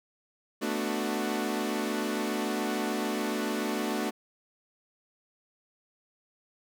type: chord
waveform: sawtooth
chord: B minor seventh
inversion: third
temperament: equal with one note detuned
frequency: 220 / 246.9 / 294.9 / 370 Hz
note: A3 / B3 / D4 / F#4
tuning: 0 / 0 / +7 / 0 cents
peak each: -29 / -32 / -30 / -31 dBFS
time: 0.61-4.11 s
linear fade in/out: 20 ms
effects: none